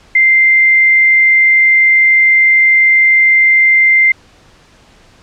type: tone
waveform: sine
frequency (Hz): 2089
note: C7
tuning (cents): -3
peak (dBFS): -5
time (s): 0.15-4.12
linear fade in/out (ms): 5
effects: pink hiss -45 dBFS RMS until 5.22 s + low-pass 6000 Hz 12 dB/octave